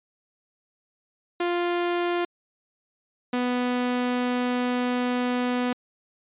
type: tone pair in turn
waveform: sawtooth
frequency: 349.2 / 247.4 Hz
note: F4 / B3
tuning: 0 / +3 cents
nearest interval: tritone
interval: 597 cents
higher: first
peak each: -19 dBFS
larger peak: neither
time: 1.4-2.25 / 3.33-5.73 s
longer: second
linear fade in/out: 5 ms
effects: resampled to 8000 Hz